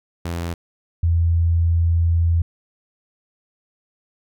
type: tone pair in turn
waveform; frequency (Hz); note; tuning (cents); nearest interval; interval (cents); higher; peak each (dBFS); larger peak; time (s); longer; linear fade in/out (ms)
sawtooth / sine; 85 / 84.02; F2 / E2; -46 / +34; unison; 20; first; -20 / -14; second; 0.25-0.54 / 1.03-2.42; second; 5
effects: none